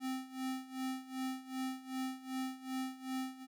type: tone with tremolo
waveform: square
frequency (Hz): 260.9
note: C4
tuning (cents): -5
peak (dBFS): -36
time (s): 0-3.47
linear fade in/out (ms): 50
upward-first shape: sine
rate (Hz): 2.6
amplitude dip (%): 85
effects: none

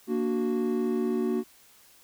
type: chord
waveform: triangle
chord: Bb augmented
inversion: none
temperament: equal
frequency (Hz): 233.1 / 293.7 / 370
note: Bb3 / D4 / F#4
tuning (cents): 0 / 0 / 0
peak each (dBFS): -26 / -31 / -26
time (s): 0.07-1.44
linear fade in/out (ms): 50
effects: white hiss -57 dBFS RMS until 2.03 s

